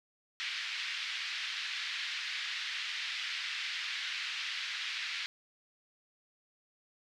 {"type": "band-pass noise", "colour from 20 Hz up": "pink", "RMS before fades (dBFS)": -38, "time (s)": [0.4, 5.26], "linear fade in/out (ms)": 0, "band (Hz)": [1800, 4400], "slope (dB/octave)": 24, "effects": []}